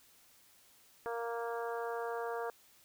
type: harmonic tone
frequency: 233.1 Hz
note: A#3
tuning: in tune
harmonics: 2 / 3 / 4 / 5 / 6 / 7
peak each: -38 / -42 / -44 / -46 / -48 / -49 dBFS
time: 1.06-2.5 s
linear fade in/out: 0 ms
effects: white hiss -64 dBFS RMS until 2.84 s